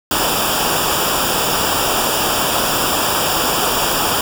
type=noise with comb filter; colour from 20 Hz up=pink; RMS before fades=-17 dBFS; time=0.11-4.21 s; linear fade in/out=2 ms; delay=0.48 ms; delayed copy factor=-0.8; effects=none